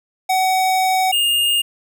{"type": "tone pair in turn", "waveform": "square", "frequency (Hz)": [752, 2829], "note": ["F#5", "F7"], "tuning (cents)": [28, 22], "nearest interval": "octave + major seventh", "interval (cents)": 2294, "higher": "second", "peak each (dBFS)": [-15, -15], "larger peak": "neither", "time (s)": [[0.29, 1.12], [1.12, 1.62]], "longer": "first", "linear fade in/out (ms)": 10, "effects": []}